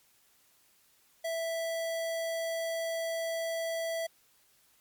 square tone, 659.3 Hz, E5, in tune, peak -32 dBFS, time 1.24-4.07 s, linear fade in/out 10 ms, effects white hiss -66 dBFS RMS until 4.8 s + MP3 96 kbps

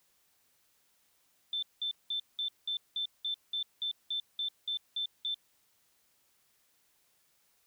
sine tone bursts, 3543 Hz, A7, 11 cents sharp, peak -31 dBFS, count 14, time 1.53-5.344 s, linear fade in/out 2 ms, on 96 ms, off 190 ms, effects white hiss -71 dBFS RMS until 7.66 s

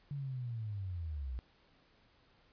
sine linear sweep, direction down, 145 to 58.6 Hz, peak -37 dBFS, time 0.11-1.39 s, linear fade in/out 0 ms, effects pink hiss -68 dBFS RMS until 2.52 s + resampled to 11025 Hz

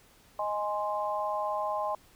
sine chord, Ab major, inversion second, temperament equal, 622.3 / 830.6 / 1046.5 Hz, Eb5 / Ab5 / C6, 0 / 0 / 0 cents, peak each -33 dBFS, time 0.39-1.95 s, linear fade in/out 2 ms, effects pink hiss -60 dBFS RMS until 2.15 s

